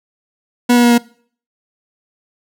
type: tone with pitch steps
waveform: 40% pulse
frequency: 243.2 / 241.2 / 239.3 / 237.4 Hz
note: B3 / B3 / A#3 / A#3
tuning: -26 / -41 / +46 / +32 cents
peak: -7 dBFS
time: 0.69-0.982 s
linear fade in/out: 10 ms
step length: 73 ms
effects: noise-tail reverb RT60 0.5 s tail -22 dB re dry